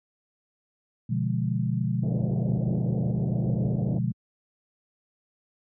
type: chord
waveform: sine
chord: B diminished seventh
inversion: none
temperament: equal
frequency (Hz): 123.47 / 146.83 / 174.61 / 207.7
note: B2 / D3 / F3 / Ab3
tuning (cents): 0 / 0 / 0 / 0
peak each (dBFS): -26 / -31 / -29 / -31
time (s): 1.09-4.12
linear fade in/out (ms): 10
type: low-pass noise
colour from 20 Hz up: pink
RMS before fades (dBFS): -33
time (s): 2.03-3.99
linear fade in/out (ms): 5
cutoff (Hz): 670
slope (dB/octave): 48
effects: high-pass 80 Hz 12 dB/octave